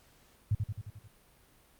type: tone with echo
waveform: sine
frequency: 104.5 Hz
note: G#2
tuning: 11 cents sharp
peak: -24 dBFS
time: 0.51-0.55 s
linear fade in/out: 5 ms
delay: 88 ms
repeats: 6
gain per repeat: -4 dB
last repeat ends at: 1.078 s
effects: pink hiss -63 dBFS RMS until 1.79 s + Opus 48 kbps